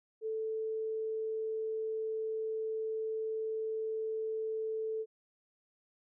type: tone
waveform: sine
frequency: 440.2 Hz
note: A4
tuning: 1 cent sharp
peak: -33 dBFS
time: 0.21-5.06 s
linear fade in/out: 50 ms
effects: none